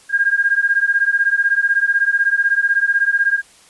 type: beating tone pair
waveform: sine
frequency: 1610 / 1626 Hz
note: G6 / G#6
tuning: +46 / -37 cents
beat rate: 16 Hz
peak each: -16 dBFS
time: 0.09-3.42 s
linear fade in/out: 50 ms
effects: white hiss -48 dBFS RMS until 3.69 s + resampled to 24000 Hz